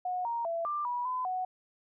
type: tone with pitch steps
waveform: sine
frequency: 728 / 935 / 670 / 1186 / 973 / 1012 / 740 Hz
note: F#5 / A#5 / E5 / D6 / B5 / B5 / F#5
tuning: -28 / +5 / +28 / +17 / -26 / +42 / 0 cents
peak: -30 dBFS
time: 0.05-1.45 s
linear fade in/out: 5 ms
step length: 200 ms
effects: none